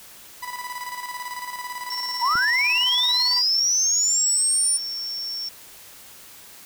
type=tone with tremolo; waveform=30% pulse; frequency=987.8 Hz; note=B5; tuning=in tune; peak=-26 dBFS; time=0.42-3.42 s; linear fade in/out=10 ms; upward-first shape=square; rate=18 Hz; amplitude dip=55%
type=tone; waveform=sine; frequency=5460 Hz; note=F8; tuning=40 cents flat; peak=-27 dBFS; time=1.9-5.49 s; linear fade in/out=5 ms
type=linear sweep; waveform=sine; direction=up; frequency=885 to 9420 Hz; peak=-18 dBFS; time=2.21-4.78 s; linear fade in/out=20 ms
type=click; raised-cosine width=3 ms; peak=-23 dBFS; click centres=2.355 s
effects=white hiss -45 dBFS RMS until 6.65 s